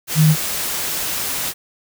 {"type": "tone in noise", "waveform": "sine", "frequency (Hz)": 155.4, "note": "D#3", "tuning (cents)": -2, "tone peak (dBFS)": -9, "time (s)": [0.15, 0.36], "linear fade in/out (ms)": 50, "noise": "white", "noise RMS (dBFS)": -23, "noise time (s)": [0.07, 1.54], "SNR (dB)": 11, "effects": []}